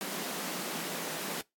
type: high-pass noise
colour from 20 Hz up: pink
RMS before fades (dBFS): -37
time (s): 0.01-1.41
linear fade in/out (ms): 0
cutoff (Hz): 160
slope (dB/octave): 96
effects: noise-tail reverb RT60 0.2 s tail -23 dB re dry + AAC 64 kbps